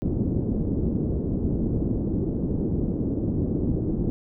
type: low-pass noise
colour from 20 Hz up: white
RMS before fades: -25 dBFS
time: 0.02-4.1 s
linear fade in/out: 0 ms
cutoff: 330 Hz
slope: 24 dB/octave
effects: none